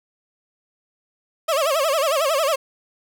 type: tone with vibrato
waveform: 30% pulse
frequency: 596 Hz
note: D5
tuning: 25 cents sharp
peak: -15 dBFS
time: 1.48-2.56 s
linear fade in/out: 10 ms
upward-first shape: sine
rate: 11 Hz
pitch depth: 190 cents each way
effects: none